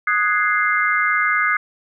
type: chord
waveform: sine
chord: Ab dominant seventh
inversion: second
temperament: equal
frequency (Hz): 1244.5 / 1480 / 1661.2 / 2093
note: Eb6 / Gb6 / Ab6 / C7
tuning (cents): 0 / 0 / 0 / 0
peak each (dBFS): -20 / -22 / -22 / -20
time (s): 0.07-1.57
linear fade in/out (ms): 5
effects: none